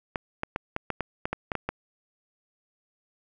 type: clicks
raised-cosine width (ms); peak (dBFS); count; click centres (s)
0.5; -13; 11; 0.158 / 0.434 / 0.561 / 0.764 / 0.903 / 1.007 / 1.255 / 1.33 / 1.518 / 1.553 / 1.69
effects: none